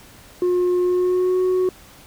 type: tone with pitch glide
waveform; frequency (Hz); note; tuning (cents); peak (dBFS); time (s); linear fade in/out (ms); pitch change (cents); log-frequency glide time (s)
sine; 358.5 to 368.8; F4 to F#4; +45 to -6; -13; 0.42-1.69; 2; +49; 0.82-1.4
effects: tanh soft clip ceiling -15 dBFS + pink hiss -46 dBFS RMS until 2.06 s

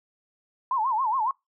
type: tone with vibrato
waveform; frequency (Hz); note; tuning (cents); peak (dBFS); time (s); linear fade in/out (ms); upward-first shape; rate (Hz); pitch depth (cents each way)
sine; 961; B5; -48; -22; 0.71-1.31; 2; sine; 7.2; 210
effects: noise-tail reverb RT60 0.2 s tail -25 dB re dry

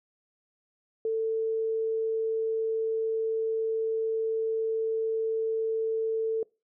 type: tone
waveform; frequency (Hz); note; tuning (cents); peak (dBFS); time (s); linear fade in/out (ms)
sine; 445.5; A4; +22; -25; 1.05-6.43; 2
effects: noise-tail reverb RT60 0.3 s tail -25 dB re dry

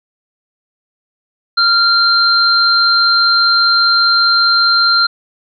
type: tone pair together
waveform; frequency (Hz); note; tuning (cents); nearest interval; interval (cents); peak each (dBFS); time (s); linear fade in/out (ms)
sine; 1385 / 4150; F6 / C8; -15 / -15; octave + perfect fifth; 1900; -11; 1.57-5.07; 10
effects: none

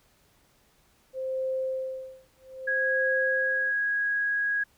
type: tone with tremolo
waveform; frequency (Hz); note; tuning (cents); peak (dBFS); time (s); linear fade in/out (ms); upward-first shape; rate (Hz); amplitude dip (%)
sine; 523.3; C5; 0; -26; 1.13-3.74; 50; sine; 0.63; 100
type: tone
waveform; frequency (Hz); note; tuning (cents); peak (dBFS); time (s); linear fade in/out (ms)
sine; 1653; G#6; -9; -24; 2.67-4.64; 10
effects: pink hiss -64 dBFS RMS until 4.77 s

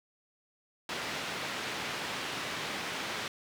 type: band-pass noise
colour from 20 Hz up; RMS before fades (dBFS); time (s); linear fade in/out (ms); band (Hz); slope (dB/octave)
white; -37; 0.89-3.28; 2; 110 to 3100; 12
effects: none

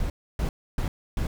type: noise bursts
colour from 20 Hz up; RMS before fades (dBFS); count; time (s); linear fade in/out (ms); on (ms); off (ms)
brown; -26; 4; 0-1.27; 2; 100; 290
effects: none

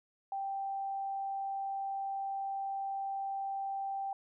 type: tone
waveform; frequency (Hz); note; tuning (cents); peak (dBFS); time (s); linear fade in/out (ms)
sine; 784; G5; 0; -34; 0.32-4.13; 2
effects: none

